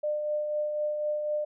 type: tone with tremolo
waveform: sine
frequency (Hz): 600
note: D5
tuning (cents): +37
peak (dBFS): -25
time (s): 0.03-1.45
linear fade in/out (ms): 10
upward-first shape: triangle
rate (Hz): 4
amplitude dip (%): 40
effects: none